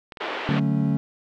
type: clicks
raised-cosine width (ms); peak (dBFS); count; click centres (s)
0.3; -22; 2; 0.122 / 0.172
type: band-pass noise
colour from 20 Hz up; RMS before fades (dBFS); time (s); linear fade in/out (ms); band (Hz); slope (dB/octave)
pink; -30; 0.2-0.6; 10; 350 to 3200; 24
type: chord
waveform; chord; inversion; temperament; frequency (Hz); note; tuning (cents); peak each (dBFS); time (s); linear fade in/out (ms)
triangle; D major seventh; none; equal with one note detuned; 146.32 / 185 / 220 / 277.2; D3 / F#3 / A3 / C#4; -6 / 0 / 0 / 0; -21 / -25 / -23 / -25; 0.49-0.97; 0
effects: none